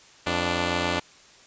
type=tone pair together; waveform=5% pulse; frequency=87.32 / 293.7 Hz; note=F2 / D4; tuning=0 / 0 cents; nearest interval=octave + major sixth; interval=2100 cents; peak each=-15 dBFS; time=0.26-1 s; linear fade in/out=10 ms; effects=white hiss -52 dBFS RMS until 1.46 s + resampled to 16000 Hz

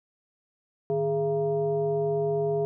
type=tone with frequency modulation; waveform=sine; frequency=415.3 Hz; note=G#4; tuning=in tune; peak=-23 dBFS; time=0.9-2.65 s; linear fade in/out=0 ms; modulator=262 Hz; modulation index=0.79; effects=none

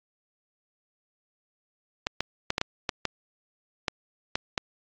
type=clicks; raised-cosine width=0.2 ms; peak=-8 dBFS; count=10; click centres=2.069 / 2.206 / 2.504 / 2.581 / 2.614 / 2.892 / 3.053 / 3.882 / 4.355 / 4.578 s; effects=low-pass 6000 Hz 12 dB/octave + AAC 64 kbps

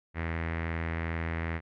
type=tone with low-pass filter; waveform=sawtooth; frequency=82.41 Hz; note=E2; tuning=in tune; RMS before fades=-33 dBFS; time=0.14-1.61 s; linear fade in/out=50 ms; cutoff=2000 Hz; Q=4.2; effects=none

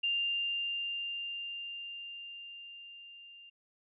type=tone with level ramp; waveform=sine; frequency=2794 Hz; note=F7; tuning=in tune; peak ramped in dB=-28 to -51 dBFS; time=0.03-3.5 s; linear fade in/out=10 ms; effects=none

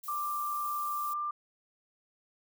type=noise; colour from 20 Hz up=violet; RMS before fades=-44 dBFS; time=0.03-1.14 s; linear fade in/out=10 ms
type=tone with pitch glide; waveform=sine; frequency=1182 to 1189.5 Hz; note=D6 to D6; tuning=+11 to +22 cents; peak=-31 dBFS; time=0.08-1.31 s; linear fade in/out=5 ms; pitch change=+11 cents; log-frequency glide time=1.11-1.16 s
effects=none

